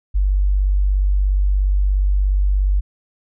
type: tone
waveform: sine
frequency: 48.49 Hz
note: G1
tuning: 18 cents flat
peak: -13 dBFS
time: 0.14-2.81 s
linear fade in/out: 20 ms
effects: none